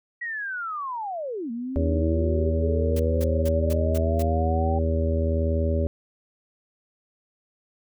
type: linear two-way sweep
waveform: sine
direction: down then up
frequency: 1934 to 227 to 780 Hz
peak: -28 dBFS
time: 0.21-4.79 s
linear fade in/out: 10 ms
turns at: 1.51 s
type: harmonic tone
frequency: 80.9 Hz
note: E2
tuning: 32 cents flat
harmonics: 1 / 2 / 3 / 4 / 5 / 6 / 7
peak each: -22 / -36 / -30 / -36 / -31 / -41 / -29 dBFS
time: 1.76-5.87 s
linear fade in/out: 0 ms
type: noise bursts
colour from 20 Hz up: white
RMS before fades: -38 dBFS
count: 6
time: 2.96-4.226 s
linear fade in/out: 5 ms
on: 36 ms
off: 210 ms
effects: none